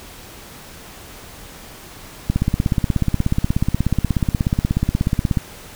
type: click train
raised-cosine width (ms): 5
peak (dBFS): -4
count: 52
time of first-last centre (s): 2.3-5.372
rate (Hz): 16.6
effects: pink hiss -39 dBFS RMS until 5.75 s